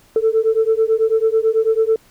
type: beating tone pair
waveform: sine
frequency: 440 / 449.1 Hz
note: A4 / A4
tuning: 0 / +35 cents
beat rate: 9.1 Hz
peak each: -15 dBFS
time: 0.16-1.96 s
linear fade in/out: 2 ms
effects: tanh soft clip ceiling -7 dBFS + pink hiss -52 dBFS RMS until 2.1 s